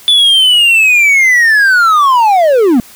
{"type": "linear sweep", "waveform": "triangle", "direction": "down", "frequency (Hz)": [3487, 220], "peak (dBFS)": -3, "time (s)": [0.08, 2.8], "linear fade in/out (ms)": 0, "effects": ["white hiss -37 dBFS RMS until 2.95 s"]}